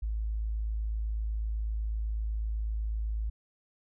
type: tone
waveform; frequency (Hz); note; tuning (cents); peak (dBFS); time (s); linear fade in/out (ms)
sine; 54; A1; -32; -29; 0.02-3.3; 10
effects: none